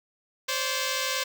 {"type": "tone pair together", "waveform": "5% pulse", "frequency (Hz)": [523.3, 574.2], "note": ["C5", "D5"], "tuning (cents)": [0, -39], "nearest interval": "major second", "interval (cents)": 161, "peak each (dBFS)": [-16, -20], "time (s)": [0.48, 1.24], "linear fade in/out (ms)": 10, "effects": []}